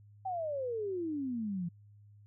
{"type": "exponential sweep", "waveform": "sine", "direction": "down", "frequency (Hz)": [780, 166.1], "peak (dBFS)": -33, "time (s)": [0.25, 1.69], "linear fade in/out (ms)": 10, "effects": ["added 103 Hz sine -55 dBFS peak until 2.26 s"]}